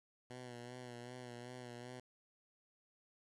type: tone with vibrato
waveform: 10% pulse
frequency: 123 Hz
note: B2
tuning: 7 cents flat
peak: -40 dBFS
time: 0.3-2 s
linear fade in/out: 5 ms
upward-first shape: sine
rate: 2.6 Hz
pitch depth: 44 cents each way
effects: resampled to 24000 Hz + 11-bit